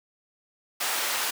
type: high-pass noise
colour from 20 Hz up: pink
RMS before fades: -28 dBFS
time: 0.8-1.31 s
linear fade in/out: 10 ms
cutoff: 880 Hz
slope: 12 dB/octave
effects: none